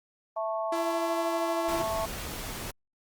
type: chord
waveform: sine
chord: A major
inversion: second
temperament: just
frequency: 660 / 880 / 1100 Hz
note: E5 / A5 / C#6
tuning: +2 / 0 / -14 cents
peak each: -30 / -35 / -35 dBFS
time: 0.36-2.06 s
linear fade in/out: 10 ms
type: tone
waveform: sawtooth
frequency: 336.4 Hz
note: E4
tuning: 35 cents sharp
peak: -27 dBFS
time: 0.72-1.82 s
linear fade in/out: 5 ms
type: noise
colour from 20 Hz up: pink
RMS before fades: -37 dBFS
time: 1.68-2.71 s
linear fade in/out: 5 ms
effects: Opus 32 kbps